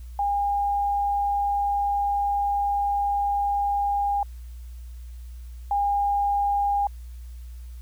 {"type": "tone pair in turn", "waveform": "sine", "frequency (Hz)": [810, 810], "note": ["G#5", "G#5"], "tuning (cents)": [-43, -43], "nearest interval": "unison", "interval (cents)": 0, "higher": "neither", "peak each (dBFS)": [-21, -20], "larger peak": "second", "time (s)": [[0.19, 4.23], [5.71, 6.87]], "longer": "first", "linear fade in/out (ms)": 2, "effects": ["added 60 Hz sine -36 dBFS peak until 7.81 s", "white hiss -59 dBFS RMS until 7.81 s"]}